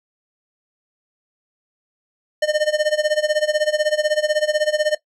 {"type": "tone with tremolo", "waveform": "square", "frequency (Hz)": 607, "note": "D#5", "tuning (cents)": -43, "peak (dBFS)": -14, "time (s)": [2.42, 4.95], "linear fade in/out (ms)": 5, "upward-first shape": "sine", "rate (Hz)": 16, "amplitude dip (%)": 90, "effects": ["noise-tail reverb RT60 0.1 s tail -17 dB re dry", "low-pass 7000 Hz 12 dB/octave"]}